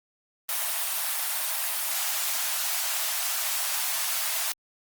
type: high-pass noise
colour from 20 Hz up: white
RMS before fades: -28 dBFS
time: 0.49-4.52 s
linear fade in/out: 0 ms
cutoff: 610 Hz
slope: 96 dB/octave
effects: Opus 32 kbps